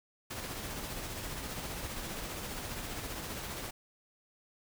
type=noise with tremolo; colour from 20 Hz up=pink; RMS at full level=-39 dBFS; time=0.3-3.71 s; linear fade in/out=10 ms; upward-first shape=sine; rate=15 Hz; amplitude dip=30%; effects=none